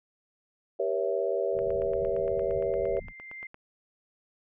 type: chord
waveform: sine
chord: G diminished seventh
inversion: none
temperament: equal with one note detuned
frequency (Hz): 392 / 477.1 / 554.4 / 659.3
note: G4 / Bb4 / Db5 / Fb5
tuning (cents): 0 / +40 / 0 / 0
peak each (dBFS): -31 / -31 / -30 / -33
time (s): 0.79-3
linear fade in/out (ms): 10
type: low-pass noise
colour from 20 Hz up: pink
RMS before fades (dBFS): -43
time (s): 1.52-3.13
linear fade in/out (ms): 50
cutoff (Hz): 210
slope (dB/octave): 48
type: click train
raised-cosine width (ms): 0.5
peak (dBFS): -31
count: 18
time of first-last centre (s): 1.59-3.544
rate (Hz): 8.7
type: tone with exponential growth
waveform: sine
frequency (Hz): 2093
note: C7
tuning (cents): 0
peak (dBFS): -37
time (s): 1.86-3.47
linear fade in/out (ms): 5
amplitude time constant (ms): 350
effects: none